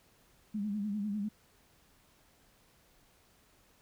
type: tone with vibrato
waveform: sine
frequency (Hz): 206.5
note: G#3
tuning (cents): -10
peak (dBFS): -32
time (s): 0.54-1.29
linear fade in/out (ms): 10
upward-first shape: sine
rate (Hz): 10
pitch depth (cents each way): 73
effects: pink hiss -66 dBFS RMS until 3.81 s